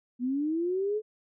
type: linear sweep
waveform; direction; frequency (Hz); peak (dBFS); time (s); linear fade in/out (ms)
sine; up; 238.9 to 436.7; -26; 0.19-1.02; 50
effects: none